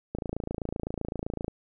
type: click train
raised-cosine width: 2 ms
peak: -18 dBFS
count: 38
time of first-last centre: 0.15-1.481 s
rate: 27.8 Hz
effects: none